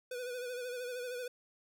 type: tone with vibrato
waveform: square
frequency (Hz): 494.8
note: B4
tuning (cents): +3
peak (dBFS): -39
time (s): 0.11-1.28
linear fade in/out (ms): 5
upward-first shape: sine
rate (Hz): 13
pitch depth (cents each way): 48
effects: none